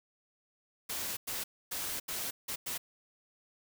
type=noise bursts at uneven times; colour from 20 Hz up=white; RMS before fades=-37 dBFS; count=6; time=0.89-1.17 / 1.27-1.44 / 1.71-2 / 2.08-2.31 / 2.48-2.56 / 2.66-2.78 s; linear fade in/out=10 ms; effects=none